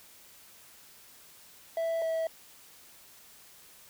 triangle tone pair in turn, 659.3 / 650.2 Hz, E5 / E5, 0 / -24 cents, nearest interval unison, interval 24 cents, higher first, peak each -26 dBFS, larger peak neither, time 1.77-2.02 / 2.02-2.27 s, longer neither, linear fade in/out 2 ms, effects white hiss -55 dBFS RMS until 3.89 s

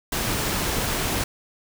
pink noise, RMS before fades -25 dBFS, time 0.12-1.24 s, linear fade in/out 5 ms, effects none

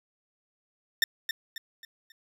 20% pulse tone with echo, 1811 Hz, A6, 49 cents sharp, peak -15 dBFS, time 1.02-1.04 s, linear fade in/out 2 ms, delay 270 ms, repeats 4, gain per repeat -8 dB, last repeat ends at 2.12 s, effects none

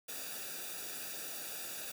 white noise with comb filter, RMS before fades -43 dBFS, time 0.08-1.92 s, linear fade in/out 10 ms, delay 0.95 ms, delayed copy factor -0.75, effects none

